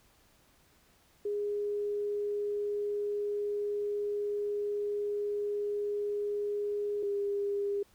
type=tone pair in turn; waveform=sine; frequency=411.9 / 403.9 Hz; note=G#4 / G#4; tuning=-14 / -48 cents; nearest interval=unison; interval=34 cents; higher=first; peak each=-30 / -29 dBFS; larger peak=second; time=1.25-7.03 / 7.03-7.83 s; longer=first; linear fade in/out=5 ms; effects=pink hiss -65 dBFS RMS until 7.94 s